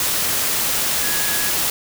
sine tone in noise, 1674 Hz, G#6, 13 cents sharp, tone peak -28 dBFS, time 1.03-1.5 s, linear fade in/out 2 ms, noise white, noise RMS -20 dBFS, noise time 0-1.7 s, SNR -11 dB, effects none

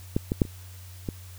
clicks, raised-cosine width 3 ms, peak -10 / -12 / -6 / -27 / -16 dBFS, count 5, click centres 0.165 / 0.319 / 0.418 / 0.452 / 1.088 s, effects added 91 Hz sine -42 dBFS peak until 1.38 s + white hiss -51 dBFS RMS until 1.38 s

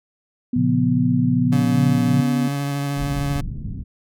sine tone, 246.9 Hz, B3, in tune, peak -18 dBFS, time 0.53-2.48 s, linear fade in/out 5 ms
sine chord, Bb minor, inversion none, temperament equal, 116.54 / 138.59 / 174.61 Hz, Bb2 / Db3 / F3, 0 / 0 / 0 cents, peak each -22 dBFS, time 0.56-2.21 s, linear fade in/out 5 ms
30% pulse tone with vibrato, 141.4 Hz, C#3, 35 cents sharp, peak -19 dBFS, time 1.52-3.41 s, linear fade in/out 5 ms, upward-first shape square, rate 13 Hz, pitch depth 11 cents each way
pink low-pass noise, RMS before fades -28 dBFS, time 2.96-3.84 s, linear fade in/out 20 ms, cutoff 210 Hz, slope 24 dB/octave
effects none

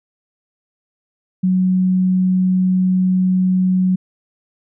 sine tone, 185 Hz, F#3, in tune, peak -12 dBFS, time 1.43-3.96 s, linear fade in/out 10 ms, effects none

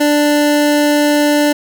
25% pulse tone, 294.5 Hz, D4, 5 cents sharp, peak -6 dBFS, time 0-1.53 s, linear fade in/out 10 ms, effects none

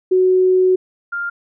sine tone pair in turn, 370.6 / 1399.2 Hz, F#4 / F6, +3 / +3 cents, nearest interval octave + major seventh, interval 2300 cents, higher second, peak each -10 / -20 dBFS, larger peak first, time 0.11-0.76 / 1.12-1.3 s, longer first, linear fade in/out 10 ms, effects none

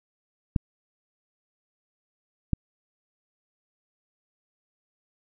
clicks, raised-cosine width 5 ms, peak -9 / -10 dBFS, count 2, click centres 0.562 / 2.533 s, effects none

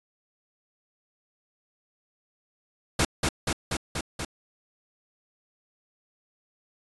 pink noise with echo, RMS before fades -22 dBFS, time 2.99-3.05 s, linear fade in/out 5 ms, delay 240 ms, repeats 5, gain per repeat -2 dB, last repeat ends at 4.25 s, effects resampled to 24000 Hz

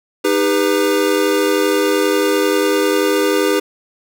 square chord, Eb augmented, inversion none, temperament equal with one note detuned, 311.1 / 401.4 / 493.9 Hz, Eb4 / G4 / B4, 0 / +41 / 0 cents, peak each -19 / -17 / -19 dBFS, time 0.24-3.6 s, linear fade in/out 10 ms, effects none

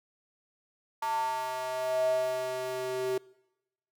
square tone with high-pass filter sweep, 128.4 Hz, C3, 32 cents flat, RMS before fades -31 dBFS, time 1.02-3.18 s, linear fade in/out 5 ms, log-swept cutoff 950 to 420 Hz, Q 9.3, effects noise-tail reverb RT60 0.9 s tail -23 dB re dry

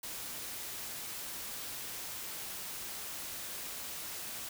white noise, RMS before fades -42 dBFS, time 0.03-4.49 s, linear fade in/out 5 ms, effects none

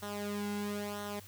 sawtooth tone with flanger, 205.3 Hz, G#3, 20 cents flat, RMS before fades -38 dBFS, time 0.02-1.2 s, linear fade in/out 10 ms, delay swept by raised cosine 0.41 to 1.71 ms, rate 1 Hz, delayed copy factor -0.7, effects added 97 Hz sine -53 dBFS peak until 1.27 s + white hiss -55 dBFS RMS until 1.27 s

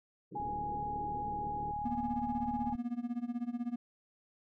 white band-pass noise, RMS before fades -47 dBFS, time 0.31-1.72 s, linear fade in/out 10 ms, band 120 to 480 Hz, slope 96 dB/octave
sine tone, 830.6 Hz, G#5, in tune, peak -35 dBFS, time 0.35-2.74 s, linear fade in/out 10 ms
click train, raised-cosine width 5 ms, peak -35 dBFS, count 89, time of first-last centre 0.4-2.753 s, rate 37.4 Hz
triangle tone with tremolo, 239.9 Hz, A#3, 50 cents sharp, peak -29 dBFS, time 1.85-3.76 s, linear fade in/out 5 ms, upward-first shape sine, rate 16 Hz, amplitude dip 90%
effects none

